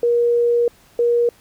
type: tone pair in turn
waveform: sine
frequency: 475.1 / 475.1 Hz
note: A#4 / A#4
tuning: +33 / +33 cents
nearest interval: unison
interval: 0 cents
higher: neither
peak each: -13 dBFS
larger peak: neither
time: 0.03-0.68 / 0.99-1.29 s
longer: first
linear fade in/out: 2 ms
effects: pink hiss -52 dBFS RMS until 1.4 s